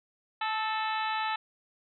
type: harmonic tone with a mistuned harmonic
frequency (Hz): 436.2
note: A4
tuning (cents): -15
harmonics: 2 / 3 / 4 / 5 / 6 / 7 / 8 / 9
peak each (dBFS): -31 / -35 / -37 / -43 / -39 / -44 / -45 / -42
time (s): 0.41-1.36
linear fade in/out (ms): 5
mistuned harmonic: 4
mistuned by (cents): +25
effects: none